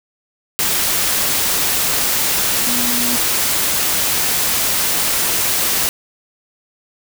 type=tone in noise; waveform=sine; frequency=242.4 Hz; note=B3; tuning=32 cents flat; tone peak=-23 dBFS; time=2.67-3.16 s; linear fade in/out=0 ms; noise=white; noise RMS=-17 dBFS; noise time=0.59-5.89 s; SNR=-9 dB; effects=none